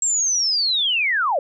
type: linear sweep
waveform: sine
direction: down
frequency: 7620 to 514 Hz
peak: -17 dBFS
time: 0.02-1.39 s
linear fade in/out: 2 ms
effects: none